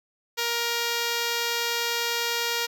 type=tone; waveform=5% pulse; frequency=470 Hz; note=A#4; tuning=14 cents sharp; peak=-13 dBFS; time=0.37-2.67 s; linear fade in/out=20 ms; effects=none